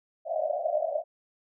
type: band-pass noise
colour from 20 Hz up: white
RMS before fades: -29 dBFS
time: 0.25-1.04 s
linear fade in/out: 50 ms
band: 590 to 680 Hz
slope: 96 dB/octave
effects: none